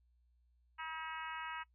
harmonic tone with a mistuned harmonic, 320 Hz, D#4, 49 cents sharp, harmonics 3 / 4 / 5 / 6 / 7 / 8 / 9, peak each -45 / -47 / -49 / -51 / -52 / -53 / -54 dBFS, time 0.78-1.64 s, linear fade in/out 20 ms, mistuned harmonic 7, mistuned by -24 cents, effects noise-tail reverb RT60 0.1 s tail -22 dB re dry + added 60 Hz sine -69 dBFS peak until 1.74 s

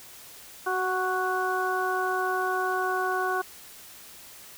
harmonic tone with a mistuned harmonic, 369.9 Hz, F#4, in tune, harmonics 1 / 2 / 3 / 4, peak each -30 / -30 / -30 / -30 dBFS, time 0.66-3.42 s, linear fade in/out 10 ms, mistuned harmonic 1, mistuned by +15 cents, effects white hiss -47 dBFS RMS until 4.57 s

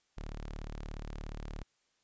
sawtooth tone, 36.98 Hz, D1, 13 cents sharp, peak -36 dBFS, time 0.17-1.63 s, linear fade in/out 0 ms, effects white hiss -75 dBFS RMS until 2.03 s + resampled to 16000 Hz

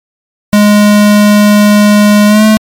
square tone with pitch glide, 207.7 to 216.4 Hz, G#3 to A3, 0 to -29 cents, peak -3 dBFS, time 0.53-2.57 s, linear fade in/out 0 ms, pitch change +71 cents, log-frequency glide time 2.27-2.45 s, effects MP3 96 kbps

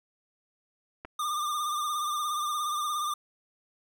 clicks, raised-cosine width 0.5 ms, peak -25 / -31 dBFS, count 2, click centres 1.049 / 1.052 s
square tone with vibrato, 1200 Hz, D6, 37 cents sharp, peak -29 dBFS, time 1.19-3.14 s, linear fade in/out 5 ms, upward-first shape triangle, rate 17 Hz, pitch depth 56 cents each way
effects none

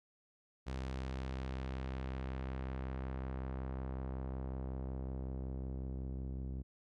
sawtooth tone with low-pass filter sweep, 65.41 Hz, C2, in tune, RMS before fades -41 dBFS, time 0.66-6.63 s, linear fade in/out 20 ms, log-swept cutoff 6200 to 290 Hz, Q 0.78, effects none

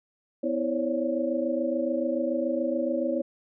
sine tone cluster, 251.3 / 325.9 / 542 / 569 Hz, B3 / E4 / C#5 / C#5, +30 / -20 / -39 / +45 cents, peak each -30 dBFS, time 0.43-3.22 s, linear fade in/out 10 ms, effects none

